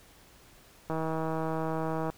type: click train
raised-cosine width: 1 ms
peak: -19 dBFS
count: 193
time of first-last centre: 0.9-2.1 s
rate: 160 Hz
effects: pink hiss -57 dBFS RMS until 2.17 s